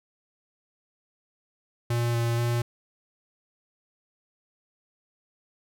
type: tone with pitch steps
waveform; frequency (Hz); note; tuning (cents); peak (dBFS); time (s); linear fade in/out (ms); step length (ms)
square; 118.7 / 117.3 / 119; A#2 / A#2 / A#2; +32 / +11 / +36; -24; 1.9-2.62; 5; 240
effects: none